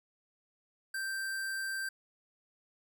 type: tone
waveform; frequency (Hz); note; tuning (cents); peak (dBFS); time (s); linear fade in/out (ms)
square; 1568; G6; 0; -35; 0.94-1.89; 5
effects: none